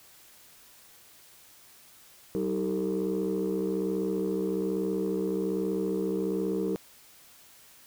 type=tone cluster; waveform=sine; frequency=190.2 / 317.4 / 392.2 / 453.4 Hz; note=F#3 / D#4 / G4 / A#4; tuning=+48 / +35 / +1 / -48 cents; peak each=-31 dBFS; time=2.35-6.76 s; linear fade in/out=0 ms; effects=tanh soft clip ceiling -21 dBFS + white hiss -55 dBFS RMS until 7.86 s